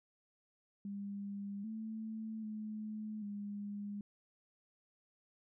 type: tone with pitch steps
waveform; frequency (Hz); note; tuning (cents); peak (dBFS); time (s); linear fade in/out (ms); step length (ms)
sine; 200.8 / 220.1 / 214.6 / 204.1; G3 / A3 / A3 / G#3; +42 / +1 / -43 / -30; -40; 0.85-4.01; 2; 790
effects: none